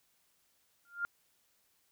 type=tone with exponential growth; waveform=sine; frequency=1400 Hz; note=F6; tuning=4 cents sharp; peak=-28 dBFS; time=0.85-1.05 s; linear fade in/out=0 ms; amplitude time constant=42 ms; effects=white hiss -73 dBFS RMS until 1.91 s